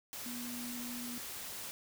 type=tone in noise; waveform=sine; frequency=242.4 Hz; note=B3; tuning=32 cents flat; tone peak=-42 dBFS; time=0.26-1.18 s; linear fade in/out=0 ms; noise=white; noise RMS=-44 dBFS; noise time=0.13-1.71 s; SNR=-1 dB; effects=none